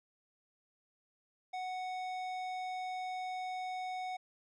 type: tone with tanh clipping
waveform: triangle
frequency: 740 Hz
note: F#5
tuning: in tune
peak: -39 dBFS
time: 1.53-4.17 s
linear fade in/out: 10 ms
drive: 18 dB
effects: none